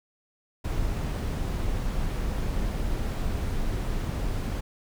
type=noise; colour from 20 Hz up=brown; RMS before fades=-28 dBFS; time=0.64-4.61 s; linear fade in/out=10 ms; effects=none